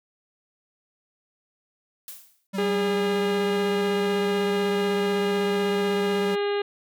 blue noise with exponential decay, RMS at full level -36 dBFS, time 2.08-2.47 s, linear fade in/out 2 ms, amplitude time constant 83 ms
square tone with vibrato, 192.9 Hz, G3, 28 cents flat, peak -28 dBFS, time 2.53-6.36 s, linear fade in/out 20 ms, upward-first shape square, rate 16 Hz, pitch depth 26 cents each way
harmonic tone, 407.2 Hz, G#4, 34 cents flat, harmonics 1 / 2 / 3 / 4 / 5 / 6 / 7 / 8 / 9 / 10, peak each -23 / -34 / -37 / -37 / -40 / -43 / -39 / -45 / -45 / -45 dBFS, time 2.58-6.62 s, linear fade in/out 5 ms
effects none

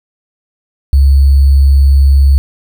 sine tone with sample-and-hold, 68.9 Hz, C#2, 10 cents flat, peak -3 dBFS, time 0.93-2.38 s, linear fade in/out 0 ms, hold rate 4410 Hz, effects none

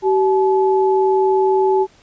sine tone pair together, 382.6 / 858.9 Hz, G4 / A5, -42 / -42 cents, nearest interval octave + major second, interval 1400 cents, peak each -13 / -18 dBFS, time 0.02-1.87 s, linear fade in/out 50 ms, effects pink hiss -51 dBFS RMS until 2.02 s + resampled to 16000 Hz

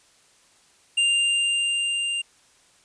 square tone with level ramp, 2794 Hz, F7, in tune, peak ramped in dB -18 to -25 dBFS, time 0.97-2.22 s, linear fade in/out 10 ms, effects white hiss -58 dBFS RMS until 2.84 s + resampled to 22050 Hz

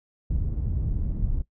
pink low-pass noise, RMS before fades -26 dBFS, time 0.3-1.42 s, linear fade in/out 5 ms, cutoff 120 Hz, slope 12 dB/octave, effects noise-tail reverb RT60 0.1 s tail -18 dB re dry

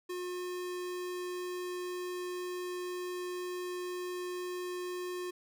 square tone, 359.8 Hz, F#4, 48 cents flat, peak -37 dBFS, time 0.09-5.31 s, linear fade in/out 10 ms, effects none

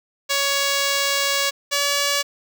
5% pulse tone pair in turn, 559 / 569.1 Hz, C#5 / C#5, +14 / +45 cents, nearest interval unison, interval 31 cents, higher second, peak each -7 dBFS, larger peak neither, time 0.29-1.51 / 1.71-2.23 s, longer first, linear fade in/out 20 ms, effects none

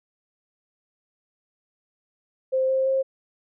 sine tone with pitch steps, 523.3 / 528.2 / 533.1 Hz, C5 / C5 / C5, 0 / +16 / +32 cents, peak -19 dBFS, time 2.52-3.03 s, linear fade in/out 20 ms, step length 170 ms, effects none

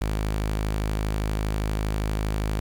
sawtooth tone, 52.5 Hz, G#1, 19 cents sharp, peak -20 dBFS, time 0.01-2.6 s, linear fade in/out 5 ms, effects 9-bit

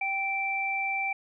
sine tone pair together, 782 / 2341 Hz, G5 / D7, -4 / -6 cents, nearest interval octave + perfect fifth, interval 1898 cents, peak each -32 / -28 dBFS, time 0.01-1.13 s, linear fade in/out 5 ms, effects none

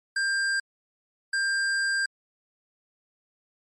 square tone bursts at uneven times, 1592 Hz, G6, 26 cents sharp, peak -24 dBFS, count 2, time 0.16-0.6 / 1.33-2.06 s, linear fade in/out 5 ms, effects MP3 48 kbps

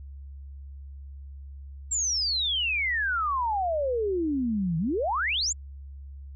sine exponential two-way sweep, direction down then up, 7560 to 156 to 7560 Hz, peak -24 dBFS, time 1.91-5.53 s, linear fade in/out 10 ms, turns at 4.78 s, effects added 69 Hz sine -39 dBFS peak until 6.35 s

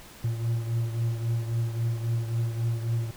triangle beating tone pair, 115.1 / 118.8 Hz, A#2 / A#2, -22 / +33 cents, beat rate 3.7 Hz, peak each -24 / -31 dBFS, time 0.24-3.11 s, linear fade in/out 5 ms, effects pink hiss -48 dBFS RMS until 3.16 s

